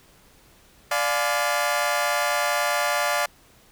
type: chord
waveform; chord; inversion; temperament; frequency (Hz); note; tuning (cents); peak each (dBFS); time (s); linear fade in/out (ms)
20% pulse; D diminished seventh; none; just; 587.3 / 704.8 / 845.8 / 1014.9; D5 / F5 / Ab5 / Cb6; 0 / +16 / +31 / +47; -20 / -21 / -24 / -26; 0.91-3.26; 5
effects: pink hiss -55 dBFS RMS until 3.71 s